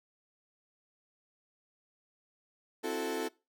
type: chord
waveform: 35% pulse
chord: F# half-diminished seventh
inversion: second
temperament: equal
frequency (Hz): 261.6 / 329.6 / 370 / 440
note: C4 / E4 / F#4 / A4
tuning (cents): 0 / 0 / 0 / 0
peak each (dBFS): -39 / -37 / -38 / -34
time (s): 2.83-3.29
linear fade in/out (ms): 20
effects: noise-tail reverb RT60 0.3 s tail -24 dB re dry